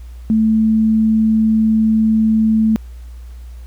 sine tone, 220 Hz, A3, in tune, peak -10 dBFS, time 0.3-2.76 s, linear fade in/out 0 ms, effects added 60 Hz sine -30 dBFS peak until 3.66 s + pink hiss -52 dBFS RMS until 3.66 s

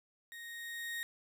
35% pulse tone with level ramp, 1864.7 Hz, A#6, in tune, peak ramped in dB -45 to -35 dBFS, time 0.32-1.03 s, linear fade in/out 0 ms, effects none

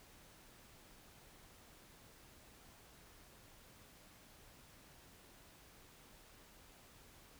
silence, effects pink hiss -62 dBFS RMS until 7.39 s

